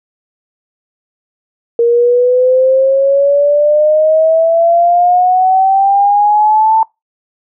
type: exponential sweep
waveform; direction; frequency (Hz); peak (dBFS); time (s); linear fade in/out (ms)
sine; up; 466.2 to 893; -6; 1.79-6.83; 2
effects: noise-tail reverb RT60 0.2 s tail -23 dB re dry